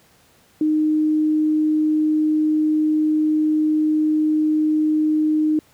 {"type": "tone", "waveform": "sine", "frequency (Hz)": 308.1, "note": "D#4", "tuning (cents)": -17, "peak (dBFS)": -15, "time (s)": [0.61, 5.59], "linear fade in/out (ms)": 2, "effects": ["pink hiss -55 dBFS RMS until 5.73 s", "high-pass 80 Hz 12 dB/octave"]}